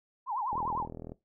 sine tone with vibrato, 932.3 Hz, A#5, in tune, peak -30 dBFS, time 0.26-0.87 s, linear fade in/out 50 ms, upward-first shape triangle, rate 10 Hz, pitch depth 280 cents each way
click train, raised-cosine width 2 ms, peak -28 dBFS, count 25, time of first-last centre 0.53-1.12 s, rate 40.7 Hz
effects noise-tail reverb RT60 0.2 s tail -18 dB re dry

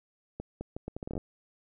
accelerating click train, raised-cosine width 2 ms, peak -23 dBFS, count 12, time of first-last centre 0.4-1.178 s, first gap 210 ms, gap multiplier 0.74, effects none

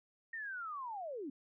sine linear sweep, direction down, 1864.7 to 252.2 Hz, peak -40 dBFS, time 0.33-1.3 s, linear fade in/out 5 ms, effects none

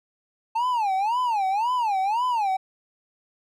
triangle tone with vibrato, 874 Hz, A5, 12 cents flat, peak -19 dBFS, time 0.55-2.57 s, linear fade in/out 10 ms, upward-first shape sine, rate 1.9 Hz, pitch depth 250 cents each way, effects none

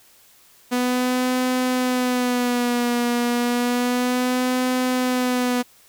sawtooth tone with vibrato, 246.9 Hz, B3, in tune, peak -15 dBFS, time 0.71-5.63 s, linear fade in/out 20 ms, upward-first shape sine, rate 0.31 Hz, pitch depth 48 cents each way, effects white hiss -53 dBFS RMS until 5.88 s

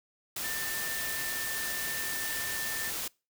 sine tone in noise, 1786 Hz, A6, 25 cents sharp, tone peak -36 dBFS, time 0.44-2.9 s, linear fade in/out 5 ms, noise white, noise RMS -35 dBFS, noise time 0.36-3.08 s, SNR -4 dB, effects noise-tail reverb RT60 0.3 s tail -25 dB re dry

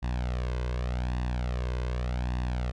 sawtooth tone with flanger, 61.5 Hz, B1, 7 cents flat, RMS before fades -30 dBFS, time 0.02-2.72 s, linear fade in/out 20 ms, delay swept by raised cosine 1.1 to 1.97 ms, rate 0.85 Hz, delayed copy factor +0.7, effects low-pass 5000 Hz 12 dB/octave

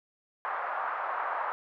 pink band-pass noise, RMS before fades -33 dBFS, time 0.45-1.52 s, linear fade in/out 0 ms, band 780 to 1400 Hz, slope 24 dB/octave, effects none

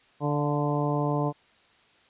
harmonic tone with a mistuned harmonic, 146.83 Hz, D3, in tune, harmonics 1 / 2 / 3 / 4 / 5 / 6 / 7, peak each -27 / -30 / -32 / -33 / -34 / -35 / -35 dBFS, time 0.2-1.33 s, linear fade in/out 50 ms, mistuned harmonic 5, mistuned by -39 cents, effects white hiss -60 dBFS RMS until 2.09 s + resampled to 8000 Hz

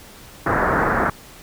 white low-pass noise, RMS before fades -19 dBFS, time 0.46-1.1 s, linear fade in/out 5 ms, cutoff 1700 Hz, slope 48 dB/octave, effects pink hiss -43 dBFS RMS until 1.42 s

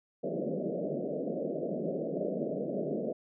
white band-pass noise, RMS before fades -34 dBFS, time 0.23-3.13 s, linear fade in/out 10 ms, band 150 to 640 Hz, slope 96 dB/octave, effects none

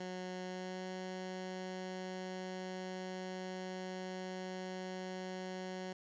15% pulse tone with pitch glide, 183.5 to 185.42 Hz, F#3 to F#3, -14 to +4 cents, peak -35 dBFS, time 0-5.93 s, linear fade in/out 5 ms, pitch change +18 cents, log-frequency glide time 0.44-0.86 s, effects resampled to 16000 Hz + 11-bit

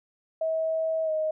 sine tone with pitch glide, 643 to 625.4 Hz, E5 to D#5, -43 to +9 cents, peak -24 dBFS, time 0.41-1.31 s, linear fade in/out 5 ms, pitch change -48 cents, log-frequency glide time 1.04-1.11 s, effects none

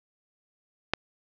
click, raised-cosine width 0.3 ms, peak -7 dBFS, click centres 0.936 s, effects resampled to 16000 Hz + 8-bit

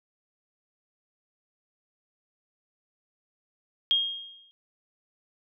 sine tone with exponential decay, 3243 Hz, G#7, 42 cents flat, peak -18 dBFS, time 3.91-4.51 s, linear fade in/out 0 ms, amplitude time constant 130 ms, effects none

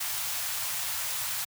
white band-stop noise, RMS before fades -32 dBFS, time 0-1.45 s, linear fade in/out 10 ms, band 130 to 690 Hz, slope 24 dB/octave, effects high-pass 80 Hz 12 dB/octave

